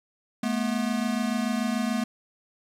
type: tone pair together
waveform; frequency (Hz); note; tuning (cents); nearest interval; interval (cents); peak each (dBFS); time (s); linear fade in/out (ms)
square; 215.3 / 242.2; A3 / B3; -37 / -34; major second; 203; -28; 0.43-2.04; 5
effects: low-pass 11000 Hz 12 dB/octave + 9-bit